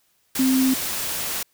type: tone in noise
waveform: sine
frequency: 261.6 Hz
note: C4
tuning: in tune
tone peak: -16 dBFS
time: 0.39-0.74 s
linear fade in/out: 5 ms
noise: white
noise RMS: -27 dBFS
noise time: 0.35-1.43 s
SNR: +8 dB
effects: white hiss -65 dBFS RMS until 1.53 s